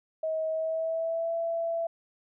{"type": "tone with pitch glide", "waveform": "sine", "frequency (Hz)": [636, 667.6], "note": ["D#5", "E5"], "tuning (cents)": [38, 22], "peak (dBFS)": -27, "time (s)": [0.23, 1.87], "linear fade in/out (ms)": 5, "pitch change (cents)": 84, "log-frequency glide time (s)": [0.49, 1.34], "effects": []}